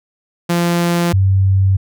sawtooth / sine tone pair in turn, 172.3 / 96.23 Hz, F3 / G2, -23 / -32 cents, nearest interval minor seventh, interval 1009 cents, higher first, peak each -9 dBFS, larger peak neither, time 0.49-1.13 / 1.13-1.77 s, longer neither, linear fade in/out 10 ms, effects none

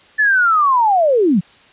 sine linear sweep, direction down, 1760 to 154.2 Hz, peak -10 dBFS, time 0.18-1.41 s, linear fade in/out 20 ms, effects white hiss -47 dBFS RMS until 1.72 s + resampled to 8000 Hz

